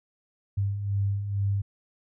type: beating tone pair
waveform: sine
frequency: 98 / 100.2 Hz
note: G2 / G2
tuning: 0 / +38 cents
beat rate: 2.2 Hz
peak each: -33 / -25 dBFS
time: 0.57-1.62 s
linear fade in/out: 10 ms
effects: none